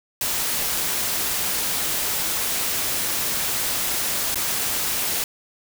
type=noise with dropouts; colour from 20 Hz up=white; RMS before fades=-24 dBFS; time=0.21-5.24 s; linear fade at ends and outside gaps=2 ms; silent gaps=4.345-4.356 s; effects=none